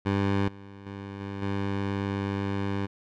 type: tone with level steps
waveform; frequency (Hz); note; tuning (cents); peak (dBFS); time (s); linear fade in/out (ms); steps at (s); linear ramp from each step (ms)
15% pulse; 99.1; G2; +19; -17 / -37 / -30 / -27 / -21; 0.05-2.87; 20; 0.48 / 0.86 / 1.2 / 1.42; 5
effects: low-pass 3000 Hz 12 dB/octave